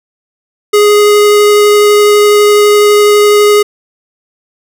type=tone with vibrato; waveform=square; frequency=415.3 Hz; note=G#4; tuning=in tune; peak=-4 dBFS; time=0.73-3.63 s; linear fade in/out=10 ms; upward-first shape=triangle; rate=12 Hz; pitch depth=8 cents each way; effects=none